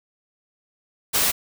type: noise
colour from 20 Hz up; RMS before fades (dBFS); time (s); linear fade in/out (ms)
white; -20; 1.13-1.32; 20
effects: none